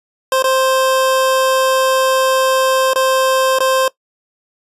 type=tone with dropouts; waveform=25% pulse; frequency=525 Hz; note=C5; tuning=6 cents sharp; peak=-8 dBFS; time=0.32-3.88 s; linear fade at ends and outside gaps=2 ms; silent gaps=0.424-0.441 / 2.934-2.958 / 3.587-3.604 s; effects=noise-tail reverb RT60 0.1 s tail -20 dB re dry + resampled to 32000 Hz